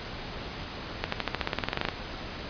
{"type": "accelerating click train", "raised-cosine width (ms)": 0.3, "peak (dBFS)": -10, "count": 16, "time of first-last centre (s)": [1.04, 1.887], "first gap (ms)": 84, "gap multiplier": 0.94, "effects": ["pink hiss -38 dBFS RMS until 2.49 s", "resampled to 11025 Hz"]}